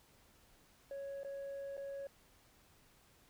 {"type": "tone with dropouts", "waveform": "sine", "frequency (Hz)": 554.4, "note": "C#5", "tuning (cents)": 0, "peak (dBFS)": -39, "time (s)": [0.91, 2.07], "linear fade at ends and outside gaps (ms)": 2, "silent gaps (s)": [[1.233, 1.247], [1.769, 1.777]], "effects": ["tanh soft clip ceiling -41 dBFS", "pink hiss -67 dBFS RMS until 3.29 s"]}